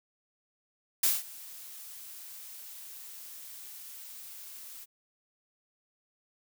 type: noise with ADSR envelope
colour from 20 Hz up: blue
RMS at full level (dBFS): -24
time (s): 1.03-4.86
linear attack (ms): 5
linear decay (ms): 190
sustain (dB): -22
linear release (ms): 32
effects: none